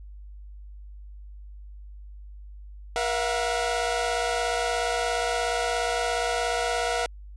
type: tone cluster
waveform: sawtooth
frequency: 477.2 / 671 / 728 Hz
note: A#4 / E5 / F#5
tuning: +41 / +31 / -28 cents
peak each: -25 dBFS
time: 2.96-7.06 s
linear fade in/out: 0 ms
effects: added 50 Hz sine -40 dBFS peak until 7.36 s + resampled to 22050 Hz